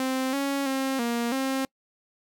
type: tone with pitch steps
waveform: sawtooth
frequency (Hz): 261.3 / 277.6 / 267.3 / 235.9 / 266.7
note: C4 / C#4 / C4 / A#3 / C4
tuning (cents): -2 / +3 / +37 / +21 / +33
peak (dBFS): -21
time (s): 0-1.65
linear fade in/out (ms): 2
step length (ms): 330
effects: noise-tail reverb RT60 0.1 s tail -26 dB re dry